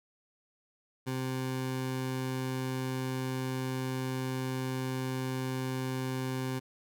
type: tone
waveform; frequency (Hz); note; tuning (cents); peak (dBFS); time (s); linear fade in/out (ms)
20% pulse; 130; C3; -11; -27; 1.06-6.6; 20
effects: none